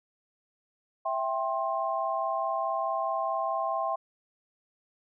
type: chord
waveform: sine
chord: C major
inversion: first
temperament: equal with one note detuned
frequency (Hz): 659.3 / 784 / 1059.3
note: E5 / G5 / C6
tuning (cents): 0 / 0 / +21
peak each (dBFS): -31 / -32 / -31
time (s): 1.05-3.96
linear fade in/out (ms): 10
effects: none